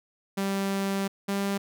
sawtooth tone pair in turn, 196 / 198.39 Hz, G3 / G3, 0 / +21 cents, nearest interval unison, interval 21 cents, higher second, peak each -22 dBFS, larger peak neither, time 0.37-1.08 / 1.28-1.58 s, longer first, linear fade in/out 10 ms, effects none

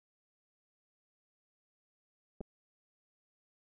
clicks, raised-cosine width 2 ms, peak -30 dBFS, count 2, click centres 2.407 / 2.412 s, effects none

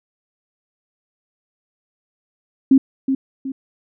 sine tone with echo, 267.6 Hz, C4, 39 cents sharp, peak -7 dBFS, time 2.71-2.78 s, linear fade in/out 5 ms, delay 370 ms, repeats 2, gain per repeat -8 dB, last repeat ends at 3.52 s, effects none

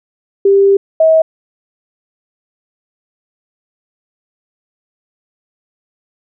sine tone pair in turn, 395.1 / 640.7 Hz, G4 / E5, +14 / -49 cents, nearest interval minor sixth, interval 837 cents, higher second, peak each -5 dBFS, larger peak neither, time 0.45-0.77 / 1-1.22 s, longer first, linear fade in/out 5 ms, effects none

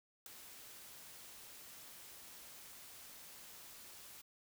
white noise with ADSR envelope, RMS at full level -45 dBFS, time 0.26-4.22 s, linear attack 3 ms, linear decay 4 ms, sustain -10 dB, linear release 12 ms, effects none

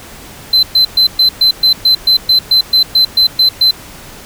triangle tone bursts, 4067 Hz, C8, 50 cents flat, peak -4 dBFS, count 15, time 0.53-3.71 s, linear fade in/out 5 ms, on 100 ms, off 120 ms, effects pink hiss -33 dBFS RMS until 4.25 s

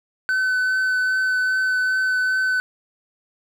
triangle tone with vibrato, 1515 Hz, F#6, 40 cents sharp, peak -16 dBFS, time 0.29-2.6 s, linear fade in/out 0 ms, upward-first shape triangle, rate 2.5 Hz, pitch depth 12 cents each way, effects none

